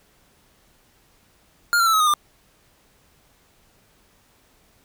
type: tone with pitch steps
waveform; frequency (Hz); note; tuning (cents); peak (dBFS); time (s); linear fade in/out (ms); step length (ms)
square; 1411 / 1365.3 / 1321.1 / 1278.3 / 1236.9 / 1196.8; F6 / F6 / E6 / D#6 / D#6 / D6; +17 / -40 / +3 / +46 / -11 / +32; -16; 1.73-2.138; 0; 68
effects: pink hiss -59 dBFS RMS until 4.84 s